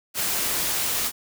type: noise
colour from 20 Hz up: white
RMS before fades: -25 dBFS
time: 0.14-1.12 s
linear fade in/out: 50 ms
effects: none